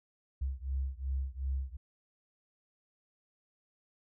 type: beating tone pair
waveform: sine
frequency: 65.7 / 68.4 Hz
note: C2 / C#2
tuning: +8 / -23 cents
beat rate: 2.7 Hz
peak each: -35 / -36 dBFS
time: 0.41-1.77 s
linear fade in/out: 10 ms
effects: none